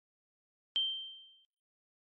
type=tone with exponential decay; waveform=sine; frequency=3136 Hz; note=G7; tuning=in tune; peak=-26 dBFS; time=0.76-1.45 s; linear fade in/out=0 ms; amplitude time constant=150 ms; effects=noise-tail reverb RT60 0.8 s tail -23 dB re dry + MP3 32 kbps